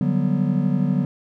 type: chord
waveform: triangle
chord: G major seventh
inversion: second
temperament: just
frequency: 147 / 183.75 / 196 / 245 Hz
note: D3 / F#3 / G3 / B3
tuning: +2 / -12 / 0 / -14 cents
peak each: -21 / -20 / -23 / -22 dBFS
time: 0.01-1.05 s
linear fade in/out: 2 ms
effects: none